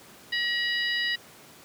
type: harmonic tone with a mistuned harmonic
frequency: 974 Hz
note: B5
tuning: 24 cents flat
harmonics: 2 / 3 / 4 / 5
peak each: -27 / -31 / -33 / -35 dBFS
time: 0.32-1.16 s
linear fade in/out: 10 ms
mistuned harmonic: 2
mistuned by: -40 cents
effects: pink hiss -50 dBFS RMS until 1.64 s + high-pass 150 Hz 12 dB/octave